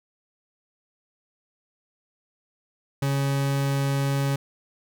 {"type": "tone", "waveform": "40% pulse", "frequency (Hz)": 138.59, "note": "C#3", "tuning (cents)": 0, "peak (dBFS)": -21, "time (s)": [3.02, 4.36], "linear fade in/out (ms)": 5, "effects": []}